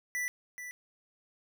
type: tone with echo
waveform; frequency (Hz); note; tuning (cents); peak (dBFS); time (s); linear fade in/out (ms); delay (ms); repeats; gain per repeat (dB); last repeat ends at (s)
square; 1975.5; B6; 0; -32; 0.15-0.28; 0; 430; 1; -9; 0.71
effects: none